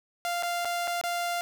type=tone with dropouts; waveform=sawtooth; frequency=696 Hz; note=F5; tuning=6 cents flat; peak=-24 dBFS; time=0.25-1.41 s; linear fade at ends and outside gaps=0 ms; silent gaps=0.425-0.432 / 0.648-0.654 / 0.874-0.878 / 1.013-1.038 s; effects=none